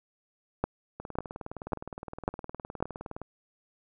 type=two click trains; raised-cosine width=1 ms; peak=-24 / -12 dBFS; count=44 / 5; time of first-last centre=1-3.216 / 0.64-2.826 s; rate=19.4 / 1.83 Hz; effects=none